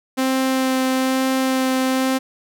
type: tone with vibrato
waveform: sawtooth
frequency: 261.6 Hz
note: C4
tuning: in tune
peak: -13 dBFS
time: 0.17-2.19 s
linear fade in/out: 20 ms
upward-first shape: sine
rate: 1.1 Hz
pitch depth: 9 cents each way
effects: none